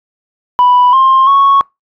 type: tone with pitch steps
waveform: sine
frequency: 988 / 1059 / 1106 Hz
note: B5 / C6 / C#6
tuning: 0 / +21 / -4 cents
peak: -3 dBFS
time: 0.59-1.61 s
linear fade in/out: 0 ms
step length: 340 ms
effects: noise-tail reverb RT60 0.2 s tail -26 dB re dry + tanh soft clip ceiling -2 dBFS